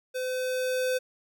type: tone with level ramp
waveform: square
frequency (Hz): 510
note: C5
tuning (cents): -44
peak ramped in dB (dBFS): -30 to -25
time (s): 0.14-0.99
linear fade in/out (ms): 20
effects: none